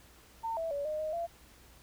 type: tone with pitch steps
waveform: sine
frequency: 906 / 656 / 570 / 613 / 622 / 680 Hz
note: A#5 / E5 / C#5 / D#5 / D#5 / F5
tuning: -50 / -9 / +48 / -26 / -1 / -46 cents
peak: -32 dBFS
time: 0.43-1.27 s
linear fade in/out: 20 ms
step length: 140 ms
effects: added 60 Hz sine -61 dBFS peak until 1.82 s + pink hiss -59 dBFS RMS until 1.82 s